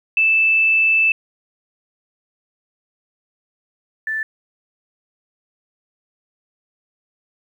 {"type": "tone pair in turn", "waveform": "sine", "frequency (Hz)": [2637, 1760], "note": ["E7", "A6"], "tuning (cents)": [0, 0], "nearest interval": "perfect fifth", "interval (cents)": 700, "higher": "first", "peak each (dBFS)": [-12, -20], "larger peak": "first", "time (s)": [[0.17, 1.12], [4.07, 4.23]], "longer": "first", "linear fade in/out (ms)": 2, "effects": ["9-bit"]}